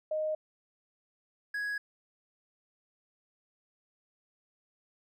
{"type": "tone pair in turn", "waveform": ["sine", "triangle"], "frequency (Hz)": [620, 1665.3], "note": ["D#5", "G#6"], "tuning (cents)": [-6, 4], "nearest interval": "octave + perfect fourth", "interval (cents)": 1710, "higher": "second", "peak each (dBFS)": [-29, -30], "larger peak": "first", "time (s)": [[0.11, 0.35], [1.54, 1.78]], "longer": "neither", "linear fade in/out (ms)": 5, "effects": []}